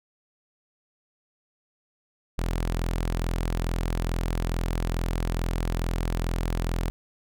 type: tone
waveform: sawtooth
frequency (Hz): 42.32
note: E1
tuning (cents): +46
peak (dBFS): -21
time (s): 2.38-6.9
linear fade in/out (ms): 0
effects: none